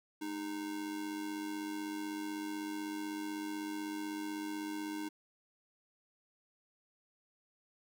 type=tone with amplitude modulation; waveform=square; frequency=308 Hz; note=D#4; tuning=17 cents flat; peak=-36 dBFS; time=0.21-5.09 s; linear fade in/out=10 ms; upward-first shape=sine; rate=96 Hz; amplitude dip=55%; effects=none